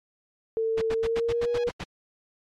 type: tone with pitch glide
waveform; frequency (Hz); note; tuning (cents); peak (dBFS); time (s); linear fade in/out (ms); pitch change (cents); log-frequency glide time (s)
sine; 448.1 to 480.3; A4 to B4; +32 to -48; -23; 0.57-1.69; 0; +120; 0.93-1.55
type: noise bursts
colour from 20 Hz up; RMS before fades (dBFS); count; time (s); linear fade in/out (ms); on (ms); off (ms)
pink; -33; 9; 0.77-1.842; 10; 48; 80
type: tone with exponential growth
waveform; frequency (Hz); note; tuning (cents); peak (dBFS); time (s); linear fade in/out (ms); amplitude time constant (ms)
10% pulse; 830.6; G#5; 0; -27; 1.25-1.64; 5; 84
effects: low-pass 4000 Hz 12 dB/octave + MP3 96 kbps